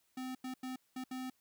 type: tone bursts at uneven times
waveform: square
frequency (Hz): 257.2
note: C4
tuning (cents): -30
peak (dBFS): -40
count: 5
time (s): 0.17-0.35 / 0.44-0.54 / 0.63-0.76 / 0.96-1.04 / 1.11-1.3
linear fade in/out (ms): 5
effects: white hiss -75 dBFS RMS until 1.4 s